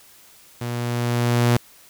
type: tone with level ramp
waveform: sawtooth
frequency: 120 Hz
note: B2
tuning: 49 cents flat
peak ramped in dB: -22 to -10 dBFS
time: 0.61-1.57 s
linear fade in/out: 5 ms
effects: white hiss -50 dBFS RMS until 1.89 s